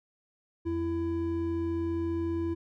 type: tone pair together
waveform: triangle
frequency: 86.37 / 333.7 Hz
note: F2 / E4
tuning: -19 / +21 cents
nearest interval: octave + major seventh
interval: 2340 cents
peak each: -33 / -27 dBFS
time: 0.65-2.55 s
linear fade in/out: 20 ms
effects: none